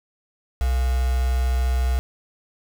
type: tone with quantisation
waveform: sine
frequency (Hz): 63.2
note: B1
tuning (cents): +41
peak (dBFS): -18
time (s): 0.61-1.99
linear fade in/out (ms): 0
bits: 5
effects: none